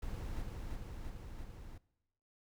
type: noise with echo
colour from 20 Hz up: brown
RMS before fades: -41 dBFS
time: 0.02-0.42 s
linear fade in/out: 5 ms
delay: 340 ms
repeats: 4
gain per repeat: -2 dB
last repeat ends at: 1.78 s
effects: noise-tail reverb RT60 0.9 s tail -21 dB re dry